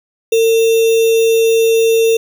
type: tone with sample-and-hold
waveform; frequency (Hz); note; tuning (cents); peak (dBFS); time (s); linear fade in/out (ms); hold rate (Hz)
sine; 453.4; A#4; -48; -8; 0.32-2.17; 5; 3150
effects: none